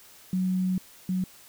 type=tone pair in turn; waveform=sine; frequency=185.2 / 185.2 Hz; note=F#3 / F#3; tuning=+2 / +2 cents; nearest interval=unison; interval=0 cents; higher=neither; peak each=-23 / -24 dBFS; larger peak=first; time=0.33-0.78 / 1.09-1.24 s; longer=first; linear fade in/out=2 ms; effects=white hiss -52 dBFS RMS until 1.48 s